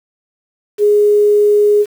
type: tone with quantisation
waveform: sine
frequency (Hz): 415.3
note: G#4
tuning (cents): 0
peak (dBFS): -7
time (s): 0.78-1.86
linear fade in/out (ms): 50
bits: 6
effects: none